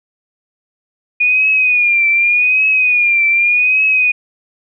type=tone with vibrato; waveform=sine; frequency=2449 Hz; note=D#7; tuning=28 cents flat; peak=-9 dBFS; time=1.2-4.12 s; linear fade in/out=10 ms; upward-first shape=triangle; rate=0.85 Hz; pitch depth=88 cents each way; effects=none